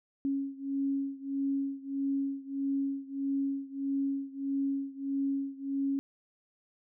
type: beating tone pair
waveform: sine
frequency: 274.7 / 276.3 Hz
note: C#4 / C#4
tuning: -16 / -6 cents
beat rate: 1.6 Hz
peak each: -32 / -34 dBFS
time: 0.25-5.99 s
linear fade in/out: 0 ms
effects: none